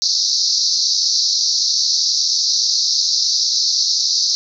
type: band-pass noise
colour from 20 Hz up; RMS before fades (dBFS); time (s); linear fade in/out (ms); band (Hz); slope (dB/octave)
pink; -17; 0.02-4.35; 0; 4100 to 6000; 96
effects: none